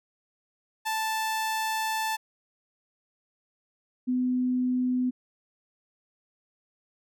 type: tone pair in turn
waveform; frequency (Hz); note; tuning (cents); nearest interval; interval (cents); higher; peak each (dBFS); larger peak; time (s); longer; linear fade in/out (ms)
sawtooth / sine; 880 / 251.7; A5 / B3; 0 / +33; octave + minor seventh; 2167; first; -23 / -23; neither; 0.85-2.17 / 4.07-5.11; first; 20
effects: none